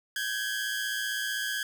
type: tone pair together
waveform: sawtooth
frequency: 1550.3 / 1666 Hz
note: G6 / G#6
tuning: -20 / +5 cents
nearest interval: minor second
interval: 125 cents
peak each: -30 / -28 dBFS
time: 0.16-1.63 s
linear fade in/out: 2 ms
effects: none